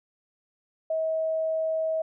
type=tone; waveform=sine; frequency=640 Hz; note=D#5; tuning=49 cents sharp; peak=-24 dBFS; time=0.9-2.02 s; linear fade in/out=5 ms; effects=none